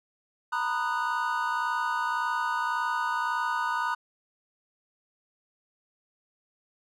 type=chord; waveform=triangle; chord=B major seventh; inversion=third; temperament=just; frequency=926 / 987.8 / 1234.7 / 1481.6 Hz; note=A#5 / B5 / D#6 / F#6; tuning=-12 / 0 / -14 / +2 cents; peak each=-30 dBFS; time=0.52-3.95 s; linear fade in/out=10 ms; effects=none